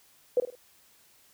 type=tone with echo; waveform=sine; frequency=496.1 Hz; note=B4; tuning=8 cents sharp; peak=-19 dBFS; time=0.37-0.4 s; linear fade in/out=2 ms; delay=51 ms; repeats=3; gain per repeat=-9 dB; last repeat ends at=0.553 s; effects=white hiss -61 dBFS RMS until 1.33 s